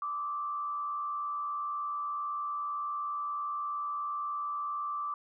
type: tone with frequency modulation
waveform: sine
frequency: 1169 Hz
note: D6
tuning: 8 cents flat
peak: -32 dBFS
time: 0.02-5.14 s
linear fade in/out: 2 ms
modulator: 88.8 Hz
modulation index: 0.56
effects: none